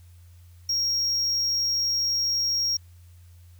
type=tone; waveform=triangle; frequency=5588 Hz; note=F8; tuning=in tune; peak=-21 dBFS; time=0.69-2.77 s; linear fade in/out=5 ms; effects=added 87 Hz sine -47 dBFS peak until 3.59 s + white hiss -63 dBFS RMS until 3.59 s